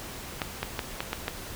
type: clicks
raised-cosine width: 0.3 ms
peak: -12 dBFS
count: 6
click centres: 0.418 / 0.63 / 0.792 / 1.005 / 1.131 / 1.281 s
effects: pink hiss -40 dBFS RMS until 1.55 s